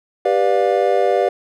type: chord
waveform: triangle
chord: G dominant seventh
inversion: none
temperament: just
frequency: 392 / 490 / 588 / 705.6 Hz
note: G4 / B4 / D5 / F5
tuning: 0 / -14 / +2 / +18 cents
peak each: -17 dBFS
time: 0.25-1.29 s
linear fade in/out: 5 ms
effects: none